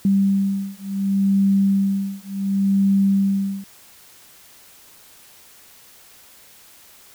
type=beating tone pair; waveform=sine; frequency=196 / 196.69 Hz; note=G3 / G3; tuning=0 / +6 cents; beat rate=0.69 Hz; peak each=-19 dBFS; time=0.05-3.64 s; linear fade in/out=2 ms; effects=white hiss -48 dBFS RMS until 7.14 s